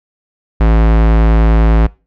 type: tone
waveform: square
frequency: 55 Hz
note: A1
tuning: in tune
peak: -7 dBFS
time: 0.6-1.87 s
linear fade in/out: 10 ms
effects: noise-tail reverb RT60 0.3 s tail -22 dB re dry + low-pass 2000 Hz 12 dB/octave